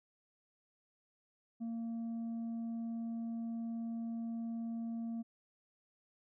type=tone with tanh clipping; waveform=sine; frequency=229.7 Hz; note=A#3; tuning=25 cents flat; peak=-38 dBFS; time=1.6-5.23 s; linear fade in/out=20 ms; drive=3 dB; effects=none